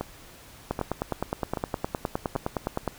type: two click trains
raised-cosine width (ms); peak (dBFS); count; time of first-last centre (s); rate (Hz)
1; -12 / -15; 22 / 4; 0.71-2.877 / 0.01-2.354; 9.69 / 1.28
effects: pink hiss -49 dBFS RMS until 2.98 s